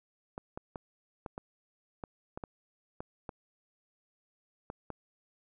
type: clicks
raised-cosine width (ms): 1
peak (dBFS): -25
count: 12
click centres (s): 0.379 / 0.575 / 0.758 / 1.262 / 1.379 / 2.038 / 2.375 / 2.438 / 3.005 / 3.292 / 4.701 / 4.903
effects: none